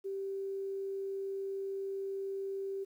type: tone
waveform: sine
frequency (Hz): 390.5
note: G4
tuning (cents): -7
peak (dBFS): -35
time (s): 0.04-2.85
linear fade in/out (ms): 20
effects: 11-bit